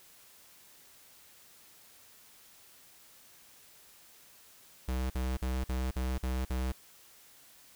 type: tone bursts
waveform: square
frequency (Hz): 64.3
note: C2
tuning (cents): -30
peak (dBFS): -31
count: 7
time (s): 4.88-6.72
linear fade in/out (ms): 5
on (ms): 220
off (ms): 50
effects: white hiss -58 dBFS RMS until 7.75 s